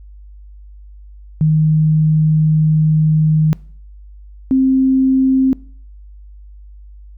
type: tone pair in turn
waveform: sine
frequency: 155.56 / 263.7 Hz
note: D#3 / C4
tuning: 0 / +14 cents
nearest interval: major sixth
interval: 914 cents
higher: second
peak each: -9 dBFS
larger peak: neither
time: 1.41-3.53 / 4.51-5.53 s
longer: first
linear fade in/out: 0 ms
effects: noise-tail reverb RT60 0.5 s tail -23 dB re dry + added 50 Hz sine -35 dBFS peak until 7.17 s